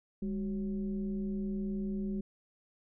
sine tone with frequency modulation, 201.2 Hz, G3, 45 cents sharp, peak -32 dBFS, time 0.22-2.21 s, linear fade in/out 5 ms, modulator 172 Hz, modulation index 0.63, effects none

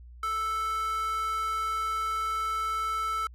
square tone with high-pass filter, 439.7 Hz, A4, 1 cent flat, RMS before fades -30 dBFS, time 0.23-3.27 s, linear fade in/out 2 ms, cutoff 1300 Hz, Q 5.4, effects added 60 Hz sine -45 dBFS peak until 3.34 s + resampled to 32000 Hz

